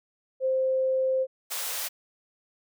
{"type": "tone", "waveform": "sine", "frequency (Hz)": 523.3, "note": "C5", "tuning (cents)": 0, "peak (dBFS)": -22, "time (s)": [0.4, 1.27], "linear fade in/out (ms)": 50}
{"type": "high-pass noise", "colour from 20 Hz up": "white", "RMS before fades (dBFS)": -32, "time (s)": [1.5, 1.89], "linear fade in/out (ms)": 20, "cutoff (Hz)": 450, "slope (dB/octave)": 96}
{"effects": []}